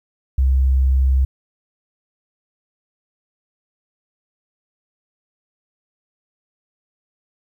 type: tone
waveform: sine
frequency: 65.9 Hz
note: C2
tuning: 13 cents sharp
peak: -12 dBFS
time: 0.38-1.25 s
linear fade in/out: 5 ms
effects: 9-bit